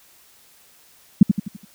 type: tone with echo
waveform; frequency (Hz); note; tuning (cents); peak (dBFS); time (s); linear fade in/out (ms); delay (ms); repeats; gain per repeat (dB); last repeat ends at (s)
sine; 199.9; G3; +34; -3; 1.21-1.23; 5; 84; 5; -7; 1.65
effects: white hiss -53 dBFS RMS until 1.74 s

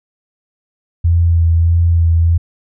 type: tone with vibrato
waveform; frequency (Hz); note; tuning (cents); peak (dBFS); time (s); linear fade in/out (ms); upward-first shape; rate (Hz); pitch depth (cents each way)
sine; 84; E2; +33; -8; 1.04-2.38; 10; sine; 1.6; 21
effects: none

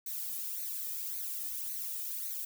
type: noise with flanger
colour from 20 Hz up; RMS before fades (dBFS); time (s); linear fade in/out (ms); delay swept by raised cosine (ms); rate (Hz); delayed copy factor
violet; -38; 0.06-2.45; 5; 0.47 to 1.67; 1.8; +0.8
effects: none

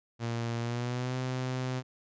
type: tone with pitch glide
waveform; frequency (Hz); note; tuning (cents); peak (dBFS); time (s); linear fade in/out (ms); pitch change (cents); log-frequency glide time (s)
sawtooth; 116.9 to 128.22; A#2 to C3; +5 to -35; -27; 0.19-1.83; 50; +160; 0.59-1.16
effects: resampled to 16000 Hz

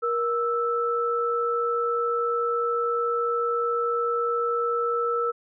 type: tone pair together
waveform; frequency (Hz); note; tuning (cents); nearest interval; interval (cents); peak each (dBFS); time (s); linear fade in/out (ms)
sine; 472.4 / 1318.5; A#4 / E6; +23 / 0; octave + tritone; 1777; -25; 0.02-5.32; 20
effects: none

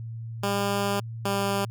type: tone pair in turn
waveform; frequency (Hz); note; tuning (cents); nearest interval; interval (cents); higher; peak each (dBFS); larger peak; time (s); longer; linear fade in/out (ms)
10% pulse; 200.6 / 198.64; G3 / G3; +40 / +23; unison; 17; first; -16; neither; 0.43-1 / 1.25-1.65; first; 5
effects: added 114 Hz sine -33 dBFS peak until 1.7 s

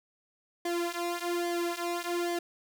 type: tone with flanger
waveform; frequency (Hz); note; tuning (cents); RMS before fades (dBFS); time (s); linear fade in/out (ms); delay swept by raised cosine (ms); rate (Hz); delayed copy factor
sawtooth; 346.2; F4; -15; -32; 0.65-2.39; 5; 0.75 to 3.55; 1.2; -0.9
effects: none

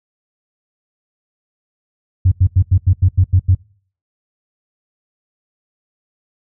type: tone bursts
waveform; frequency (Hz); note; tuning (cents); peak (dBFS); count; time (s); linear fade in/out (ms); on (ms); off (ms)
sine; 92.5; F#2; 0; -6; 9; 2.25-3.55; 10; 68; 86
effects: noise-tail reverb RT60 0.5 s tail -25 dB re dry + tanh soft clip ceiling -2 dBFS

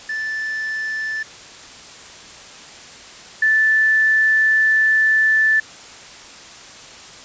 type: tone pair in turn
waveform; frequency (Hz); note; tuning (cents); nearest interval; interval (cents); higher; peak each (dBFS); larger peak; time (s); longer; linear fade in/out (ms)
triangle / sine; 1757 / 1757; A6 / A6; -3 / -3; unison; 0; neither; -20 / -12; second; 0.09-1.23 / 3.42-5.6; second; 5
effects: white hiss -39 dBFS RMS until 7.24 s + resampled to 16000 Hz

